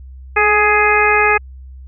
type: harmonic tone with a mistuned harmonic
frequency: 417.9 Hz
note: G#4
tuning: 11 cents sharp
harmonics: 1 / 2 / 3 / 4 / 5 / 6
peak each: -17 / -17 / -17 / -17 / -17 / -17 dBFS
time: 0.36-1.38 s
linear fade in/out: 10 ms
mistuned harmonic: 1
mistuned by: +22 cents
effects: added 65 Hz sine -32 dBFS peak until 1.87 s

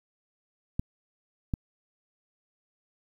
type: clicks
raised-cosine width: 5 ms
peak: -15 dBFS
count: 2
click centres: 0.795 / 1.538 s
effects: 9-bit

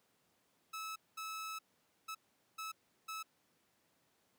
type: tone bursts at uneven times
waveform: sawtooth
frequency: 1300 Hz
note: E6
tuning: 24 cents flat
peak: -38 dBFS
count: 5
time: 0.73-0.96 / 1.17-1.59 / 2.08-2.15 / 2.58-2.72 / 3.08-3.23 s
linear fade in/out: 10 ms
effects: pink hiss -75 dBFS RMS until 4.38 s + high-pass 150 Hz 12 dB/octave

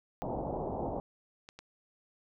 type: low-pass noise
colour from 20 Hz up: white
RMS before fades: -36 dBFS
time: 0.22-1 s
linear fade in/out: 0 ms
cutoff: 860 Hz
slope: 48 dB/octave
type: clicks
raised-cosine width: 0.2 ms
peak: -30 dBFS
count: 2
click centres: 1.489 / 1.59 s
effects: none

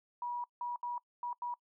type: tone bursts at uneven times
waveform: sine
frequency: 966 Hz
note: B5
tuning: 39 cents flat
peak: -35 dBFS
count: 5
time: 0.22-0.44 / 0.61-0.76 / 0.83-0.98 / 1.23-1.33 / 1.42-1.54 s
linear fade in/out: 2 ms
effects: noise-tail reverb RT60 0.1 s tail -23 dB re dry

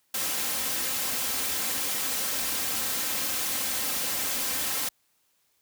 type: noise with comb filter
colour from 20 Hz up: white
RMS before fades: -29 dBFS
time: 0.14-4.89 s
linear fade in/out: 5 ms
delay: 3.8 ms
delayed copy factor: +0.5
effects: white hiss -70 dBFS RMS until 5.61 s + high-pass 60 Hz 12 dB/octave

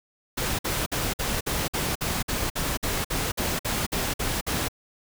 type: noise bursts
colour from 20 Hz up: pink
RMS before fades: -27 dBFS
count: 16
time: 0.37-4.685 s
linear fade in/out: 10 ms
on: 220 ms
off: 53 ms
effects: none

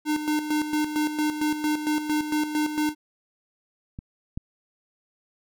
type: tone with tremolo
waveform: square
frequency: 302.9 Hz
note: D#4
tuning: 46 cents flat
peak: -22 dBFS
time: 0.05-2.95 s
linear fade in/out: 50 ms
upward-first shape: square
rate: 4.4 Hz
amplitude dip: 60%
type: clicks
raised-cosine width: 5 ms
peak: -23 / -18 dBFS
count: 2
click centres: 3.989 / 4.375 s
effects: none

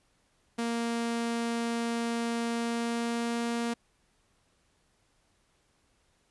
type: tone with pitch glide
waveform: sawtooth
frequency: 233.1 to 234.6 Hz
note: A#3 to A#3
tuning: 0 to +11 cents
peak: -25 dBFS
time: 0.58-3.74 s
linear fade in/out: 10 ms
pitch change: +11 cents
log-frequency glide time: 2.5-3.43 s
effects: pink hiss -70 dBFS RMS until 6.3 s + resampled to 24000 Hz

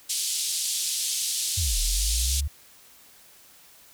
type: band-pass noise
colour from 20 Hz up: white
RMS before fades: -28 dBFS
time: 0.09-2.41 s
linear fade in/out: 10 ms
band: 3300 to 10000 Hz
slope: 24 dB/octave
type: linear two-way sweep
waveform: sine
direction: down then up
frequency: 96 to 36.94 to 74.3 Hz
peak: -24 dBFS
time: 1.57-2.48 s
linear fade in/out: 10 ms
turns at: 1.78 s
effects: white hiss -53 dBFS RMS until 3.93 s

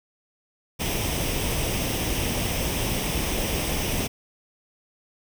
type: noise with comb filter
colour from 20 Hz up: pink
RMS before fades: -26 dBFS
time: 0.79-4.08 s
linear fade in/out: 20 ms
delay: 0.35 ms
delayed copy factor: +0.55
effects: none

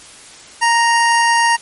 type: tone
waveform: 25% pulse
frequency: 932.3 Hz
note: A#5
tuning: in tune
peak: -7 dBFS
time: 0.61-1.57 s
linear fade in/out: 20 ms
effects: white hiss -39 dBFS RMS until 1.61 s + MP3 48 kbps

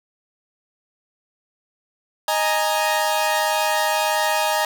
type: chord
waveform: sawtooth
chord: D# suspended fourth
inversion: none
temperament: equal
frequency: 622.3 / 830.6 / 932.3 Hz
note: D#5 / G#5 / A#5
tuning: 0 / 0 / 0 cents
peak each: -19 dBFS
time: 2.28-4.65 s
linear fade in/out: 2 ms
effects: none

